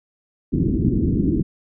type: low-pass noise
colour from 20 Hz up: white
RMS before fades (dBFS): -19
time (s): 0.52-1.43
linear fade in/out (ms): 20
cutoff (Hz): 340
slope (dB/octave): 48
effects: none